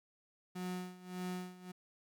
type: tone with tremolo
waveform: 35% pulse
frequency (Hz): 181.8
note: F#3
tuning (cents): -30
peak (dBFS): -36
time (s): 0.55-1.72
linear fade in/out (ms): 10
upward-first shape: sine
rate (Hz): 1.7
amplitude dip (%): 85
effects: none